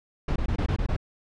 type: noise bursts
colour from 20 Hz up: brown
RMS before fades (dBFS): -25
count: 7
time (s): 0.28-0.965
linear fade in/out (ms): 5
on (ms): 79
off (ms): 22
effects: low-pass 4000 Hz 12 dB/octave